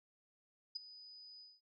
sine tone with ADSR envelope, 4978 Hz, D#8, in tune, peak -36 dBFS, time 0.75-1.61 s, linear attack 11 ms, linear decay 13 ms, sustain -17 dB, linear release 210 ms, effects none

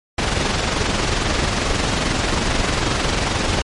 pink noise with amplitude modulation, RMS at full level -17 dBFS, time 0.18-3.62 s, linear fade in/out 5 ms, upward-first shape sine, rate 22.4 Hz, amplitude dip 40%, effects low-pass 6000 Hz 12 dB/octave + MP3 48 kbps

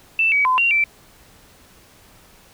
sine tone with pitch steps, 2658 / 2272 / 1021 / 2759 / 2334 Hz, E7 / C#7 / C6 / F7 / D7, +14 / +42 / -43 / -22 / -11 cents, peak -14 dBFS, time 0.19-0.84 s, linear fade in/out 2 ms, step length 130 ms, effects pink hiss -50 dBFS RMS until 2.53 s

